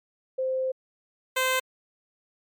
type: tone pair in turn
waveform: sine / 10% pulse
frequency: 521 / 517.1 Hz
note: C5 / C5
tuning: -7 / -20 cents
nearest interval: unison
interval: 13 cents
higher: first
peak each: -24 / -14 dBFS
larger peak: second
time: 0.38-0.72 / 1.36-1.6 s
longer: first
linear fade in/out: 10 ms
effects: MP3 96 kbps